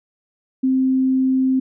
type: tone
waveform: sine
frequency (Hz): 261.6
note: C4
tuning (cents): 0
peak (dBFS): -14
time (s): 0.63-1.6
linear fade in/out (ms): 10
effects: none